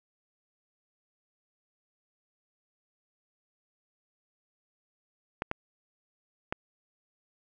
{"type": "clicks", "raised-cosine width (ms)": 0.5, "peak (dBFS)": -15, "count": 3, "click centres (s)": [5.421, 5.514, 6.525], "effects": []}